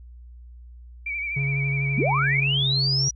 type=tone with vibrato; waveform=sine; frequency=2306 Hz; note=D7; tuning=32 cents flat; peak=-26 dBFS; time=1.06-2.44 s; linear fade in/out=5 ms; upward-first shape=sine; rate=12 Hz; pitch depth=52 cents each way
type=tone with pitch glide; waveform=triangle; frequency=138.59 to 135.58 Hz; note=C#3 to C#3; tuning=0 to -38 cents; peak=-21 dBFS; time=1.36-3.09 s; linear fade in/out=10 ms; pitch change=-38 cents; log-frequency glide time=2.54-2.65 s
type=linear sweep; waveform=sine; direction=up; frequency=151.1 to 5880 Hz; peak=-21 dBFS; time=1.97-3.11 s; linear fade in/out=10 ms
effects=added 60 Hz sine -41 dBFS peak until 3.15 s